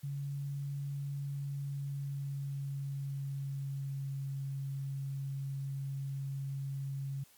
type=tone with pitch glide; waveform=sine; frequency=140.7 to 137.17 Hz; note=C#3 to C#3; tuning=+26 to -18 cents; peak=-35 dBFS; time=0.03-7.24 s; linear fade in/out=10 ms; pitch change=-44 cents; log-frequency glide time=1.13-4.22 s; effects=white hiss -63 dBFS RMS until 7.37 s + MP3 96 kbps